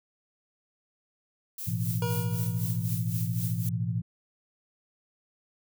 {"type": "noise with tremolo", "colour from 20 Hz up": "violet", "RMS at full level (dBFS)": -36, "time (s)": [1.58, 3.69], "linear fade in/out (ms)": 2, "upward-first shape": "sine", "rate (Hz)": 3.9, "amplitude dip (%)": 70}
{"type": "chord", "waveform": "sine", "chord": "A suspended second", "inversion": "none", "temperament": "equal with one note detuned", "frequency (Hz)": [110, 123.47, 168.96], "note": ["A2", "B2", "E3"], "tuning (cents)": [0, 0, 43], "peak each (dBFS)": [-30, -32, -32], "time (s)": [1.67, 4.02], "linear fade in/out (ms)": 10}
{"type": "tone with exponential decay", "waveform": "25% pulse", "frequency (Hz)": 477.1, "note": "A#4", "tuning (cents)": 40, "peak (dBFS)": -26, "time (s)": [2.02, 2.99], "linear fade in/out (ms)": 2, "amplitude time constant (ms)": 210}
{"effects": []}